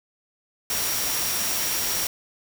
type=tone in noise; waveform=sine; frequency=5630 Hz; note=F8; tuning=13 cents sharp; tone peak=-31 dBFS; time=0.7-2.07 s; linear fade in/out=2 ms; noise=white; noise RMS=-26 dBFS; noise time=0.7-2.07 s; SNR=-8 dB; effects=none